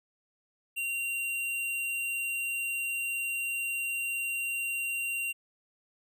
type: tone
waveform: square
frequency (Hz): 2763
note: F7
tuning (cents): -19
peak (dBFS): -31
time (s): 0.76-5.33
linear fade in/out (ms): 20
effects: none